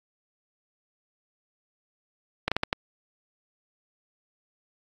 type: slowing click train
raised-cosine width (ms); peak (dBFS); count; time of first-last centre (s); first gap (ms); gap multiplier
0.3; -8; 5; 2.48-2.729; 36; 1.38
effects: AAC 64 kbps